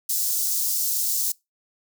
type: high-pass noise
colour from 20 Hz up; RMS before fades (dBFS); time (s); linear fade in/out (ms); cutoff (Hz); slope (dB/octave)
white; -24; 0.09-1.32; 5; 5100; 24
effects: noise-tail reverb RT60 0.2 s tail -23 dB re dry